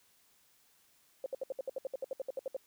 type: tone bursts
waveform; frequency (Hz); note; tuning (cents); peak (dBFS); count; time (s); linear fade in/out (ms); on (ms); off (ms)
sine; 531; C5; +25; -33; 16; 1.24-2.566; 2; 21; 66
effects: white hiss -68 dBFS RMS until 2.66 s